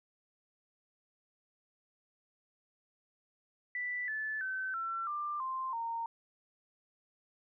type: tone with pitch steps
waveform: sine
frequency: 1975.5 / 1739.8 / 1532.1 / 1349.3 / 1188.3 / 1046.5 / 921.6 Hz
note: B6 / A6 / G6 / E6 / D6 / C6 / A#5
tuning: 0 / -20 / -40 / +40 / +20 / 0 / -20 cents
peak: -34 dBFS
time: 3.75-6.06 s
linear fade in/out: 2 ms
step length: 330 ms
effects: none